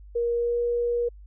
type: tone with pitch glide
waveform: sine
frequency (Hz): 472.6 to 477.3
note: A#4 to A#4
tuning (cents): +24 to +41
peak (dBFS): -22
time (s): 0.15-1.09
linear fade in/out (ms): 10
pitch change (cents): +17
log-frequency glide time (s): 0.33-0.59
effects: added 50 Hz sine -43 dBFS peak until 1.26 s